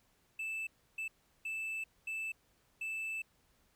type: tone bursts at uneven times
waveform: triangle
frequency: 2637 Hz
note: E7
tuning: in tune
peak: -35 dBFS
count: 5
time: 0.39-0.67 / 0.98-1.08 / 1.45-1.84 / 2.07-2.32 / 2.81-3.22 s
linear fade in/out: 5 ms
effects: pink hiss -72 dBFS RMS until 3.75 s